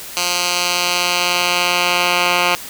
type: tone with band-pass filter sweep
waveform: 10% pulse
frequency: 176.9 Hz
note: F3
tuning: 23 cents sharp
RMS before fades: -17 dBFS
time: 0.17-2.55 s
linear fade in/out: 0 ms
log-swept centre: 5100 to 2300 Hz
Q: 0.98
effects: white hiss -32 dBFS RMS until 2.69 s